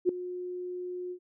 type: tone with ADSR envelope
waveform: sine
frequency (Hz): 360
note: F#4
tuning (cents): -47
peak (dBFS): -18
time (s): 0.05-1.19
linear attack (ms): 41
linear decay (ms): 3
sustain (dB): -16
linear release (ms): 77
effects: none